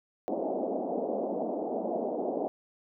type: band-pass noise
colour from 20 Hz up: white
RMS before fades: -32 dBFS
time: 0.28-2.48 s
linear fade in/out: 0 ms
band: 210 to 730 Hz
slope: 48 dB/octave
effects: none